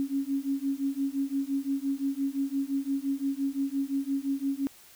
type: beating tone pair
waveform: sine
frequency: 272.3 / 278.1 Hz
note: C#4 / C#4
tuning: -31 / +6 cents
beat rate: 5.8 Hz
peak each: -30 dBFS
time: 0-4.67 s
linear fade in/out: 0 ms
effects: white hiss -54 dBFS RMS until 4.95 s